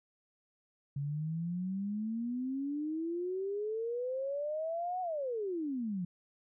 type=exponential two-way sweep; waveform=sine; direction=up then down; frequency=138.59 to 746 to 170.9 Hz; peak=-33 dBFS; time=0.96-6.05 s; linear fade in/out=5 ms; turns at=5.01 s; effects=none